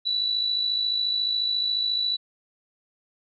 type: tone with amplitude modulation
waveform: sine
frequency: 3951 Hz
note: B7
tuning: in tune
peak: -20 dBFS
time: 0.05-2.17 s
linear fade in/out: 20 ms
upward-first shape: sine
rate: 54.2 Hz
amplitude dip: 50%
effects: none